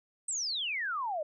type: exponential sweep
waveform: sine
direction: down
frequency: 8372 to 580 Hz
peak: -31 dBFS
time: 0.28-1.23 s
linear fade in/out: 5 ms
effects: none